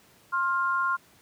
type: tone pair together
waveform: sine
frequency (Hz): 1063.4 / 1400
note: C6 / F6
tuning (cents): +28 / +4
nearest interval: perfect fourth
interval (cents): 476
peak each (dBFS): -26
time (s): 0.32-0.97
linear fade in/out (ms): 20
effects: pink hiss -58 dBFS RMS until 1.21 s + high-pass 100 Hz 12 dB/octave